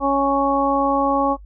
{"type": "harmonic tone", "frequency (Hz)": 277.2, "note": "C#4", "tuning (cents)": 0, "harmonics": [1, 2, 3, 4], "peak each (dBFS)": [-21, -21, -21, -21], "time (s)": [0, 1.37], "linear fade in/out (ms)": 50, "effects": ["noise-tail reverb RT60 0.1 s tail -20 dB re dry", "added 50 Hz sine -38 dBFS peak until 1.45 s"]}